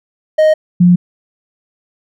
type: tone pair in turn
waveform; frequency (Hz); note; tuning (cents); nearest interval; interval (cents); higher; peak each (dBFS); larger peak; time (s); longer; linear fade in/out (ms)
triangle / sine; 622.3 / 177.27; D#5 / F3; 0 / +26; octave + minor seventh; 2174; first; -4; neither; 0.38-0.54 / 0.8-0.96; neither; 10
effects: none